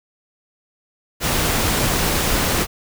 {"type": "noise", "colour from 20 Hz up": "pink", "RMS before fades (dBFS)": -19, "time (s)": [1.2, 2.67], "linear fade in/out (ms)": 50, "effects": []}